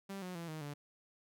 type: tone with pitch steps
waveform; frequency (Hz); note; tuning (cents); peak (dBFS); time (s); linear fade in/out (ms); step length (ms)
sawtooth; 196 / 181.82 / 168.67 / 156.47 / 145.15; G3 / F#3 / E3 / D#3 / D3; 0 / -30 / +40 / +10 / -20; -38; 0.09-0.74; 10; 130
effects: none